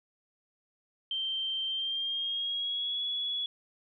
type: tone with pitch glide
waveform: sine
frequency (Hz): 3136 to 3381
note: G7 to G#7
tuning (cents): 0 to +30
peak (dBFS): -30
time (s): 1.11-3.46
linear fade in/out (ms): 2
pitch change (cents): +130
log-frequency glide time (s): 1.67-3.02
effects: none